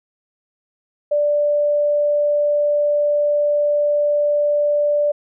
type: tone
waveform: sine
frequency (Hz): 587.3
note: D5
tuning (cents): 0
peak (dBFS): -14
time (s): 1.11-5.12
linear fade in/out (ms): 10
effects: none